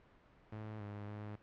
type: tone with pitch steps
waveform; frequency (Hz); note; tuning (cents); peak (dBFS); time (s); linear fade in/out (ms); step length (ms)
sawtooth; 107.8 / 102.9 / 104.9; A2 / G#2 / G#2; -35 / -16 / +18; -40; 0.52-1.36; 5; 280
effects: pink hiss -65 dBFS RMS until 1.42 s + low-pass 2000 Hz 12 dB/octave